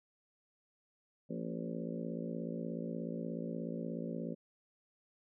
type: harmonic tone with a mistuned harmonic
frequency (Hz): 56.7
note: A#1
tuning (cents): -47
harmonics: 3 / 4 / 5 / 6 / 7 / 8 / 9 / 10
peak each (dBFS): -42 / -42 / -46 / -49 / -48 / -52 / -47 / -50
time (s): 1.29-4.35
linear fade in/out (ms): 20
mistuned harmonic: 5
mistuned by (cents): -41
effects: none